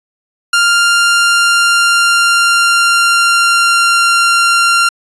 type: tone with pitch glide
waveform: sawtooth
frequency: 1396.9 to 1383.3 Hz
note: F6 to F6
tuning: 0 to -17 cents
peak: -4 dBFS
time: 0.53-4.89 s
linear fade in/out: 5 ms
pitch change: -17 cents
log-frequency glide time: 0.67-4.11 s
effects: resampled to 24000 Hz